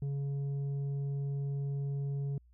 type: tone with tanh clipping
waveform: sine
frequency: 140 Hz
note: C#3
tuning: 18 cents sharp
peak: -33 dBFS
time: 0.02-2.38 s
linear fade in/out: 2 ms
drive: 5 dB
effects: added 60 Hz sine -59 dBFS peak until 2.53 s